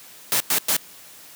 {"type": "noise bursts", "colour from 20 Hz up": "white", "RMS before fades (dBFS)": -20, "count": 3, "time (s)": [0.32, 0.766], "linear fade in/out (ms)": 0, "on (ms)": 82, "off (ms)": 100, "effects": ["white hiss -45 dBFS RMS until 1.35 s", "high-pass 100 Hz 12 dB/octave"]}